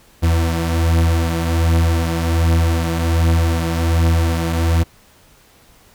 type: beating tone pair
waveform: 40% pulse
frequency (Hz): 82.5 / 83.8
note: E2 / E2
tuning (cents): +2 / +29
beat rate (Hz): 1.3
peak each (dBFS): -14 / -19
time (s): 0.22-4.84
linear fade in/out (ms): 20
effects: pink hiss -50 dBFS RMS until 5.94 s